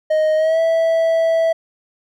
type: tone with pitch glide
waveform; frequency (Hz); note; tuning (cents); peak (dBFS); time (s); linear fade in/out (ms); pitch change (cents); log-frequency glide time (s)
triangle; 622.3 to 655.5; D#5 to E5; 0 to -10; -11; 0.1-1.53; 10; +90; 0.36-0.6
effects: none